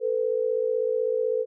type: tone pair together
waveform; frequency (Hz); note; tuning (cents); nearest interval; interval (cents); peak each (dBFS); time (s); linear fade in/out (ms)
sine; 445.5 / 501.5; A4 / B4; +22 / +26; major second; 204; -25; 0-1.46; 50
effects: none